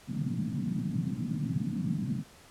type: band-pass noise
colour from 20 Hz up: pink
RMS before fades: -32 dBFS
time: 0.07-2.24 s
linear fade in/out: 50 ms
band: 120 to 260 Hz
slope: 48 dB/octave
effects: pink hiss -55 dBFS RMS until 2.5 s + low-pass 11000 Hz 12 dB/octave